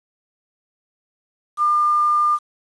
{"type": "tone with quantisation", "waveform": "sine", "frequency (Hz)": 1202, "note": "D6", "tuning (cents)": 40, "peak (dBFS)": -14, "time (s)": [1.57, 2.39], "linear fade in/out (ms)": 50, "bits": 7, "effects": ["resampled to 24000 Hz"]}